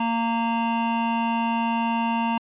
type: tone pair together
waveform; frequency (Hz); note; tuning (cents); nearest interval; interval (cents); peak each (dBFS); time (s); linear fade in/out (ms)
square; 230.4 / 921; A#3 / A#5; -20 / -21; 2 octaves; 2399; -25; 0-2.38; 5
effects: resampled to 8000 Hz